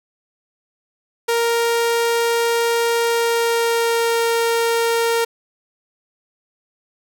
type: tone with pitch glide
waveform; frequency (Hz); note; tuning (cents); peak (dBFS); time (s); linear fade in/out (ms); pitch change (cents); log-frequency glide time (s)
sawtooth; 466.2 to 462.7; A#4 to A#4; 0 to -13; -12; 1.28-5.25; 10; -13; 3.01-4.21
effects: none